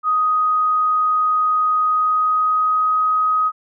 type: tone with pitch glide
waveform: sine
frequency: 1250 to 1258.7 Hz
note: D#6 to D#6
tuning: +8 to +20 cents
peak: -14 dBFS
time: 0.03-3.52 s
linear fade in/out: 50 ms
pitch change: +12 cents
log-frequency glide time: 1.82-2.99 s
effects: none